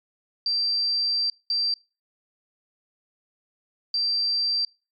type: tone bursts at uneven times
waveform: sine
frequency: 4699 Hz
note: D8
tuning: in tune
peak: -21 dBFS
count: 3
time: 0.46-1.3 / 1.5-1.74 / 3.94-4.65 s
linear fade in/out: 2 ms
effects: noise-tail reverb RT60 0.3 s tail -25 dB re dry + MP3 96 kbps